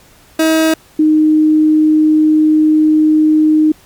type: tone pair in turn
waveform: 30% pulse / sine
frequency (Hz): 319.1 / 309.1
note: D#4 / D#4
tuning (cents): +44 / -11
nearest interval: minor second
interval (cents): 55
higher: first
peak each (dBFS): -6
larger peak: neither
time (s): 0.39-0.74 / 0.99-3.72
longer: second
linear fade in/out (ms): 5
effects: pink hiss -45 dBFS RMS until 3.85 s + MP3 96 kbps